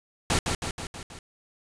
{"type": "noise with echo", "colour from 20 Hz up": "pink", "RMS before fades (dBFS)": -23, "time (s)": [0.3, 0.39], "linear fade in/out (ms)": 2, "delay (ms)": 160, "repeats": 5, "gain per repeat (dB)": -4, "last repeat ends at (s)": 1.19, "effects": ["resampled to 22050 Hz"]}